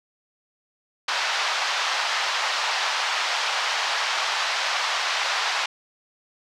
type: band-pass noise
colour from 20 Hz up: pink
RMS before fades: -25 dBFS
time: 1.08-5.66 s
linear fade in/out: 5 ms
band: 780 to 5400 Hz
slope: 24 dB/octave
effects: none